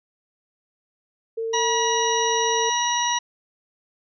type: tone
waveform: sine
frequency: 452 Hz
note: A4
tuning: 47 cents sharp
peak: -24 dBFS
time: 1.37-2.7 s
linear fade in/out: 10 ms
type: harmonic tone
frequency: 961 Hz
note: B5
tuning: 48 cents flat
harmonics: 1 / 2 / 3 / 4 / 6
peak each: -23 / -29 / -29 / -30 / -26 dBFS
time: 1.53-3.19 s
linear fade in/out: 10 ms
effects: none